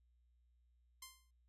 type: tone with exponential decay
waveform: 5% pulse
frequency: 1046.5 Hz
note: C6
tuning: in tune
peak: -36 dBFS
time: 1.02-1.31 s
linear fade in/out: 5 ms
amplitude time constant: 63 ms
effects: added 60 Hz sine -70 dBFS peak until 1.48 s + resampled to 32000 Hz